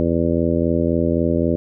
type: harmonic tone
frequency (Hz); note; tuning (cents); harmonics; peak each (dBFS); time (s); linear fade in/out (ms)
83.8; E2; +29; 1 / 2 / 3 / 4 / 5 / 6 / 7; -24 / -23 / -21 / -22 / -26 / -25 / -25; 0-1.56; 0
effects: none